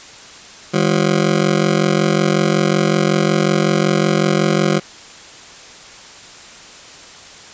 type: ring-modulated tone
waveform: 20% pulse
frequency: 179.1 Hz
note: F3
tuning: 44 cents sharp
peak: -5 dBFS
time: 0.73-4.8 s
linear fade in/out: 20 ms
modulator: 22.7 Hz
effects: white hiss -38 dBFS RMS until 7.53 s + resampled to 16000 Hz